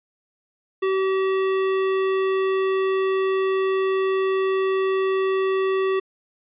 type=tone with hard clipping; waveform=sine; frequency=382.5 Hz; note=G4; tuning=42 cents flat; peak=-21 dBFS; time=0.82-6 s; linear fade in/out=10 ms; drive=17 dB; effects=resampled to 8000 Hz